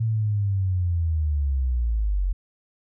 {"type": "linear sweep", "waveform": "sine", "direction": "down", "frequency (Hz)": [114.2, 43.65], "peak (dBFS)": -20, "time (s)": [0, 2.33], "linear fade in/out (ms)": 10, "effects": []}